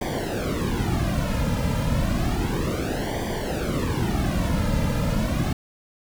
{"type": "noise with flanger", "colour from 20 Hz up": "brown", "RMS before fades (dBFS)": -24, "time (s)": [0.01, 5.53], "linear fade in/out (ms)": 5, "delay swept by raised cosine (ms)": [0.74, 2.74], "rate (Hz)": 0.31, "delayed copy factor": -0.85, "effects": []}